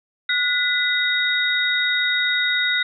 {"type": "tone cluster", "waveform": "sine", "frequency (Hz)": [1455, 1998, 3751], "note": ["F#6", "B6", "A#7"], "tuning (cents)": [-29, 20, 10], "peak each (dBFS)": -22, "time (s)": [0.29, 2.83], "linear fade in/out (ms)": 5, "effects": []}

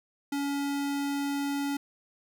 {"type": "tone", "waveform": "square", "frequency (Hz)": 282.2, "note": "C#4", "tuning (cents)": 31, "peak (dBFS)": -29, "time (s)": [0.32, 1.77], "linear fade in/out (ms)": 5, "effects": []}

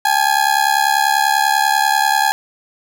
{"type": "ring-modulated tone", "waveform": "30% pulse", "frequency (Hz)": 830, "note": "G#5", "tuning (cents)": -1, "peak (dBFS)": -7, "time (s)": [0.05, 2.32], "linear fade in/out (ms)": 0, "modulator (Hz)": 35.1, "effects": []}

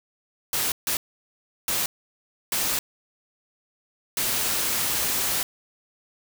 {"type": "noise bursts at uneven times", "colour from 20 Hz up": "white", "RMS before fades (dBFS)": -25, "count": 5, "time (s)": [[0.53, 0.72], [0.87, 0.97], [1.68, 1.86], [2.52, 2.79], [4.17, 5.43]], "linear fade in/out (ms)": 2, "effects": []}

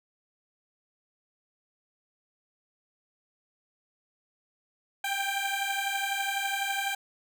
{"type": "beating tone pair", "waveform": "15% pulse", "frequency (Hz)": [784, 796], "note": ["G5", "G5"], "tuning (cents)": [0, 26], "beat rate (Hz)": 12, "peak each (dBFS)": -25, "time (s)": [5.04, 6.95], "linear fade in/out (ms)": 5, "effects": []}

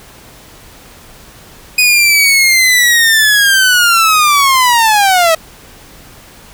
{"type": "linear sweep", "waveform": "sawtooth", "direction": "down", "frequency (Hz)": [2495, 634], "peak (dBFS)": -3, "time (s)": [1.78, 5.35], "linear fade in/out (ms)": 5, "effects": ["pink hiss -38 dBFS RMS until 6.53 s"]}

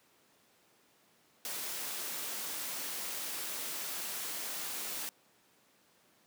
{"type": "noise", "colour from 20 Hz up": "white", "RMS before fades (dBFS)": -39, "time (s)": [1.45, 5.09], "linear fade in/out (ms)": 0, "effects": ["pink hiss -67 dBFS RMS until 6.26 s", "high-pass 200 Hz 12 dB/octave"]}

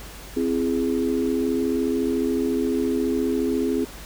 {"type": "chord", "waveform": "sine", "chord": "C augmented", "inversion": "none", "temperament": "equal with one note detuned", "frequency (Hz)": [261.6, 335.8, 415.3], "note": ["C4", "E4", "G#4"], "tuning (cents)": [0, 32, 0], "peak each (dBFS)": [-23, -26, -25], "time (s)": [0.36, 3.85], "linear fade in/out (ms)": 10, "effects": ["added 50 Hz sine -41 dBFS peak until 4.05 s", "pink hiss -41 dBFS RMS until 4.05 s"]}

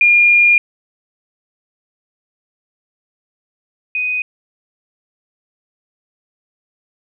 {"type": "tone pair in turn", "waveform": "sine", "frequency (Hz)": [2416, 2495], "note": ["D7", "D#7"], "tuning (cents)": [48, 4], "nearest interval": "minor second", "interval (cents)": 56, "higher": "second", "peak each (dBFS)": [-7, -16], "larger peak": "first", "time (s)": [[0.01, 0.58], [3.95, 4.22]], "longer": "first", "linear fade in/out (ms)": 2, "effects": []}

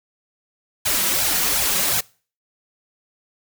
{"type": "noise with flanger", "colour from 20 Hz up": "white", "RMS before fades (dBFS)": -20, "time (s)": [0.85, 2.01], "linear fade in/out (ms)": 10, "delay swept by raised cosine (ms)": [1.2, 5.4], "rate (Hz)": 2.7, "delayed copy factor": 0.95, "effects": ["noise-tail reverb RT60 0.4 s tail -24 dB re dry"]}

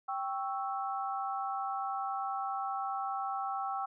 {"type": "chord", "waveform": "sine", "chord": "C# diminished", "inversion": "second", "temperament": "equal", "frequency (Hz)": [784, 1108.7, 1318.5], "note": ["G5", "C#6", "E6"], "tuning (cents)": [0, 0, 0], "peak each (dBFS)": [-35, -40, -38], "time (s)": [0.08, 3.86], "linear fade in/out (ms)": 10, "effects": []}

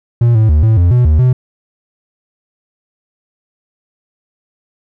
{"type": "tone with pitch steps", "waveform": "triangle", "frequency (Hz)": [118.5, 109.8, 75.6, 110.9, 87.3, 123.2, 76.9, 126.8], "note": ["A#2", "A2", "D#2", "A2", "F2", "B2", "D#2", "B2"], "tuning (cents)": [29, -3, -49, 14, 0, -4, -20, 46], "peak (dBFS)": -4, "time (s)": [0.21, 1.33], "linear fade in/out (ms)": 5, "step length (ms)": 140, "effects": []}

